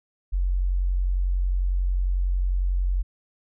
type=tone; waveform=sine; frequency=45.53 Hz; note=F#1; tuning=27 cents flat; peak=-20 dBFS; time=0.32-3.03 s; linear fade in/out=20 ms; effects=none